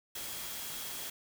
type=tone in noise; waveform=sine; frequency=3292 Hz; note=G#7; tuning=16 cents flat; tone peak=-50 dBFS; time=0.15-1.1 s; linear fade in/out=5 ms; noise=white; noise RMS=-41 dBFS; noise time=0.15-1.1 s; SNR=-12 dB; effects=none